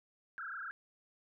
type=tone with frequency modulation; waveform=sine; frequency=1480 Hz; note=F#6; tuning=in tune; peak=-40 dBFS; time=0.38-0.71 s; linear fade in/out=0 ms; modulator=27.6 Hz; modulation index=6; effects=none